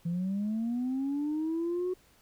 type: linear sweep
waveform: sine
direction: up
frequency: 165.9 to 370 Hz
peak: -27 dBFS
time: 0.05-1.94 s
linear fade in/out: 10 ms
effects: tanh soft clip ceiling -26 dBFS + pink hiss -63 dBFS RMS until 2.21 s